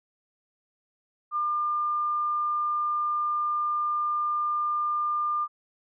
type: tone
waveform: sine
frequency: 1200 Hz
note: D6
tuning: 37 cents sharp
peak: -24 dBFS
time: 1.31-5.48 s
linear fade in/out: 50 ms
effects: none